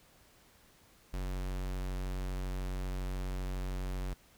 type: tone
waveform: square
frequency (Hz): 46.36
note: F#1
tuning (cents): +4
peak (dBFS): -35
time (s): 1.13-4.14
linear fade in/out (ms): 10
effects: pink hiss -63 dBFS RMS until 4.37 s